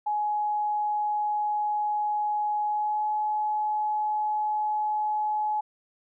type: tone with pitch glide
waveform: sine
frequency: 840 to 848.8 Hz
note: G#5 to G#5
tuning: +19 to +38 cents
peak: -24 dBFS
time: 0.06-5.61 s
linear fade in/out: 10 ms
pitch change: +19 cents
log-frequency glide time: 2.66-3.06 s
effects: none